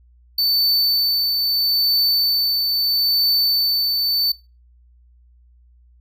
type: tone with tremolo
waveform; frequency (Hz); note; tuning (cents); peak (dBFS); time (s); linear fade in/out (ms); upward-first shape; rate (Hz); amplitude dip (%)
square; 4527; C#8; +36; -15; 0.38-4.32; 5; triangle; 0.77; 35
effects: noise-tail reverb RT60 0.3 s tail -24 dB re dry + added 60 Hz sine -49 dBFS peak until 6 s